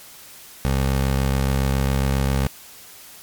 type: tone with pitch glide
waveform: 20% pulse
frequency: 67.1 to 67.53 Hz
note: C2 to C#2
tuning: +44 to -45 cents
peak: -13 dBFS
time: 0.65-2.47 s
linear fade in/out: 0 ms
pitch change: +11 cents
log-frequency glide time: 1.29-2.12 s
effects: white hiss -43 dBFS RMS until 3.22 s + MP3 96 kbps